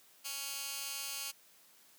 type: tone with high-pass filter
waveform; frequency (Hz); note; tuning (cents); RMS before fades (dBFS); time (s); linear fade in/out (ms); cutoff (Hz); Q
15% pulse; 277.2; C#4; 0; -41; 0.24-1.32; 20; 3700; 0.58
effects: white hiss -63 dBFS RMS until 1.98 s + high-pass 150 Hz 12 dB/octave